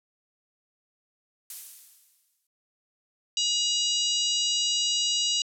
violet noise with exponential decay, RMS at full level -32 dBFS, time 1.5-2.47 s, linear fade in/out 2 ms, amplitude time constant 210 ms
harmonic tone, 960 Hz, B5, 49 cents flat, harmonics 3 / 4 / 5 / 6 / 7 / 8, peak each -27 / -29 / -31 / -33 / -34 / -35 dBFS, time 3.37-5.42 s, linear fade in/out 2 ms
effects low-pass 12000 Hz 12 dB/octave

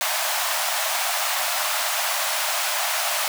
pink high-pass noise, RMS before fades -24 dBFS, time 0.01-3.28 s, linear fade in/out 0 ms, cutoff 600 Hz, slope 96 dB/octave, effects none

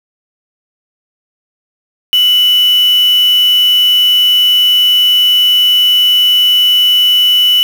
sine tone with quantisation, 2970 Hz, F#7, 6 cents sharp, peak -6 dBFS, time 2.13-7.63 s, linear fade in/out 0 ms, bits 3, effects none

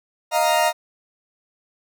40% pulse chord, Eb suspended second, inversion none, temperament equal, 622.3 / 698.5 / 932.3 Hz, Eb5 / F5 / Bb5, 0 / 0 / 0 cents, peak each -20 dBFS, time 0.31-0.73 s, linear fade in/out 50 ms, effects none

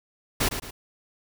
pink noise with echo, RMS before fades -23 dBFS, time 0.4-0.49 s, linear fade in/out 10 ms, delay 110 ms, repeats 2, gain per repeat -8 dB, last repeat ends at 0.71 s, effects none

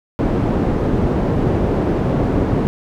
white low-pass noise, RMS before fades -17 dBFS, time 0.19-2.67 s, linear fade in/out 0 ms, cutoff 360 Hz, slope 12 dB/octave, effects none

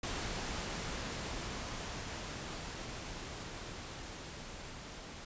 pink noise with level ramp, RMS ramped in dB -38 to -48 dBFS, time 0.03-5.25 s, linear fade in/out 5 ms, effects resampled to 16000 Hz

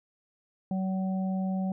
harmonic tone, 189.1 Hz, F#3, 38 cents sharp, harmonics 1 / 3 / 4, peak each -27 / -41 / -40 dBFS, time 0.71-1.72 s, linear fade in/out 2 ms, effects none

